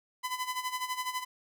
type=tone with tremolo; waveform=sawtooth; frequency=1008 Hz; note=B5; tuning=35 cents sharp; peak=-26 dBFS; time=0.23-1.25 s; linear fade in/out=20 ms; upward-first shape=sine; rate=12 Hz; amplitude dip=75%; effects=none